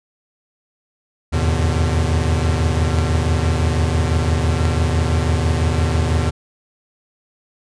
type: tone cluster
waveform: square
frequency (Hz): 80.1 / 86.1 / 104.7 / 122.6 / 151.5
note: E2 / F2 / G#2 / B2 / D#3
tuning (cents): -49 / -24 / +15 / -12 / -46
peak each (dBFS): -18 / -25 / -26 / -24 / -26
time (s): 1.32-6.31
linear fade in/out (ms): 20
effects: resampled to 22050 Hz